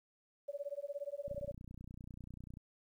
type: tone with tremolo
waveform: sine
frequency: 570 Hz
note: C#5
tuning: 48 cents sharp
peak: -36 dBFS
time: 0.48-1.53 s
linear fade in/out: 10 ms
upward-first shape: sine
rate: 17 Hz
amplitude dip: 100%
type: click train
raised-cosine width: 5 ms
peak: -37 dBFS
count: 40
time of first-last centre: 1.28-2.571 s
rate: 30.2 Hz
effects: 12-bit